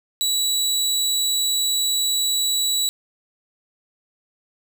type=tone; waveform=25% pulse; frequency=3925 Hz; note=B7; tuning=11 cents flat; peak=-15 dBFS; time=0.21-2.89 s; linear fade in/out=0 ms; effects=none